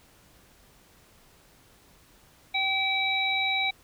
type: harmonic tone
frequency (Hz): 771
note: G5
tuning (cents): -29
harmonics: 1 / 3 / 5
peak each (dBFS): -31 / -26 / -29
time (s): 2.54-3.71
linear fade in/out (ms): 10
effects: pink hiss -58 dBFS RMS until 3.83 s